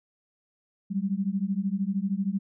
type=beating tone pair; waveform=sine; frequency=189.3 / 202.3 Hz; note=F#3 / G#3; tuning=+40 / -45 cents; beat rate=13 Hz; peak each=-28 dBFS; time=0.9-2.39 s; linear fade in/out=20 ms; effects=none